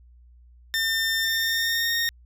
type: tone with pitch glide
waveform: 20% pulse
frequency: 1800 to 1848.5 Hz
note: A6 to A#6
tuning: +39 to -15 cents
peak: -17 dBFS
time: 0.74-2.09 s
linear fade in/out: 0 ms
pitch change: +46 cents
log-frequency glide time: 1.21-1.95 s
effects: added 60 Hz sine -49 dBFS peak until 2.25 s